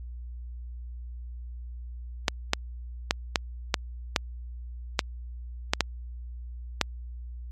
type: clicks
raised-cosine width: 0.2 ms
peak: -3 dBFS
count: 10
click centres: 2.282 / 2.534 / 3.109 / 3.358 / 3.742 / 4.162 / 4.992 / 5.735 / 5.807 / 6.813 s
effects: added 60 Hz sine -36 dBFS peak until 7.51 s + MP3 64 kbps